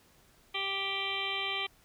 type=harmonic tone; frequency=392 Hz; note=G4; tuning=in tune; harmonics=1 / 2 / 3 / 5 / 6 / 7 / 8 / 9 / 10; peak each=-43 / -42 / -41 / -42 / -36 / -45 / -36 / -44 / -44 dBFS; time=0.54-1.67 s; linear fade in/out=10 ms; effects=pink hiss -63 dBFS RMS until 1.84 s